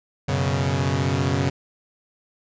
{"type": "chord", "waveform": "sawtooth", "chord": "F# suspended fourth", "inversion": "none", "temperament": "equal", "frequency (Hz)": [92.5, 123.47, 138.59], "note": ["F#2", "B2", "C#3"], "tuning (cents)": [0, 0, 0], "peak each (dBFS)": [-21, -22, -19], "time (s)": [0.28, 1.5], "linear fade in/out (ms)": 10, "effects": ["resampled to 16000 Hz"]}